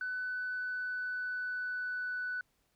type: tone with pitch glide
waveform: sine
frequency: 1500 to 1489.6 Hz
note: F#6 to F#6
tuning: +23 to +11 cents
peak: -33 dBFS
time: 0.01-2.41 s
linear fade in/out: 2 ms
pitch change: -12 cents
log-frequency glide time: 0.21-2.15 s
effects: tanh soft clip ceiling -30 dBFS + pink hiss -75 dBFS RMS until 2.75 s